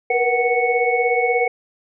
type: tone cluster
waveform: sine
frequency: 470.8 / 487.4 / 745 / 2213 Hz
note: A#4 / B4 / F#5 / C#7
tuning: +17 / -23 / +12 / -3 cents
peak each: -21 dBFS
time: 0.1-1.48 s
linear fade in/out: 5 ms
effects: none